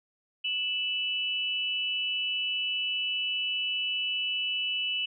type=tone pair together; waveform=sine; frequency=2635 / 2960 Hz; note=E7 / F#7; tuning=-1 / 0 cents; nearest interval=major second; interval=201 cents; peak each=-32 / -29 dBFS; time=0.44-5.06 s; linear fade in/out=10 ms; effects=none